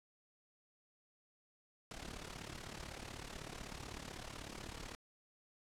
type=noise with amplitude modulation; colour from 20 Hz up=pink; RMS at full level=-45 dBFS; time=1.91-4.95 s; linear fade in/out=0 ms; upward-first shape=sine; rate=36 Hz; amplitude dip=75%; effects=low-pass 8000 Hz 12 dB/octave